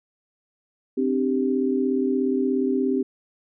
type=chord; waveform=sine; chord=C suspended second; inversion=none; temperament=equal with one note detuned; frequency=261.6 / 298.5 / 392 Hz; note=C4 / D4 / G4; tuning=0 / +28 / 0 cents; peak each=-22 / -28 / -24 dBFS; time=0.97-3.03 s; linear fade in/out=10 ms; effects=none